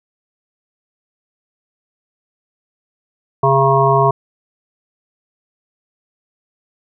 harmonic tone, 136 Hz, C#3, 33 cents flat, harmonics 1 / 3 / 5 / 7 / 8, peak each -16 / -16 / -16 / -16 / -16 dBFS, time 3.43-4.11 s, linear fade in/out 5 ms, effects none

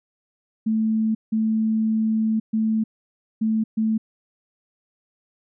sine tone bursts at uneven times, 220 Hz, A3, in tune, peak -18 dBFS, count 5, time 0.66-1.15 / 1.32-2.4 / 2.53-2.84 / 3.41-3.64 / 3.77-3.98 s, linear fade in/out 10 ms, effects none

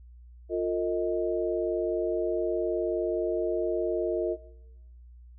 sine tone cluster, 352.8 / 452 / 628 Hz, F4 / A4 / D#5, +18 / +47 / +16 cents, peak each -28 / -30 / -32 dBFS, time 0.49-4.37 s, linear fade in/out 50 ms, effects noise-tail reverb RT60 0.9 s tail -18 dB re dry + added 60 Hz sine -47 dBFS peak until 5.38 s

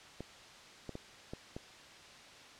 clicks, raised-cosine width 2 ms, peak -28 dBFS, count 5, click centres 0.206 / 0.893 / 0.954 / 1.335 / 1.565 s, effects white hiss -54 dBFS RMS until 2.59 s + low-pass 5000 Hz 12 dB/octave

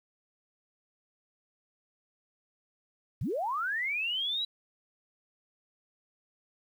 sine linear sweep, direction up, 78 to 3951 Hz, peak -29 dBFS, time 3.21-4.45 s, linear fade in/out 5 ms, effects 10-bit

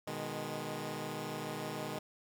10% pulse chord, G# minor, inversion first, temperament equal with one note detuned, 123.47 / 154.22 / 207.7 Hz, B2 / D#3 / G#3, 0 / -15 / 0 cents, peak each -36 / -33 / -34 dBFS, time 0.07-1.99 s, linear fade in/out 5 ms, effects none

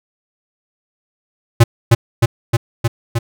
square tone with echo, 116.4 Hz, A#2, 2 cents flat, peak -4 dBFS, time 1.6-1.64 s, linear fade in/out 10 ms, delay 310 ms, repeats 5, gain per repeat -2 dB, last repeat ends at 3.19 s, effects none

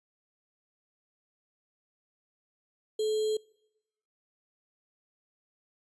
sine tone with sample-and-hold, 431.3 Hz, A4, 35 cents flat, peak -26 dBFS, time 2.99-3.37 s, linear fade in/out 5 ms, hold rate 3675 Hz, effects noise-tail reverb RT60 0.9 s tail -25 dB re dry + resampled to 24000 Hz

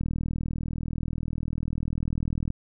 click train, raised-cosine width 5 ms, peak -17 dBFS, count 101, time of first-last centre 0.01-2.504 s, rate 40.1 Hz, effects none

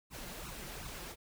pink noise with flanger, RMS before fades -45 dBFS, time 0.1-1.16 s, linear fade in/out 50 ms, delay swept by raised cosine 0.73 to 5.73 ms, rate 2.7 Hz, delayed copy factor +0.75, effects none

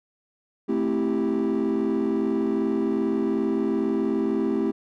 triangle chord, A minor seventh, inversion none, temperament equal with one note detuned, 220 / 262.8 / 329.6 / 392 Hz, A3 / C4 / E4 / G4, 0 / +8 / 0 / 0 cents, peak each -24 dBFS, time 0.68-4.72 s, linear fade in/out 20 ms, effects tanh soft clip ceiling -15 dBFS

